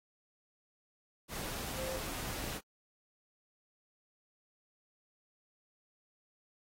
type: tone in noise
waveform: sine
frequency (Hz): 523.3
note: C5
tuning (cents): 0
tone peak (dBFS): -39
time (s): 1.75-2.01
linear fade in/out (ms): 50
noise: pink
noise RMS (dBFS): -41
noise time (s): 1.28-2.61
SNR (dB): -1
effects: AAC 48 kbps